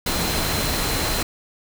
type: tone in noise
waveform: sine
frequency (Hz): 4099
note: C8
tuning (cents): -36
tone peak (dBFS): -31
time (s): 0.06-1.23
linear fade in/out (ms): 5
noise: pink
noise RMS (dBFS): -23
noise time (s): 0.06-1.23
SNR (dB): -11
effects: none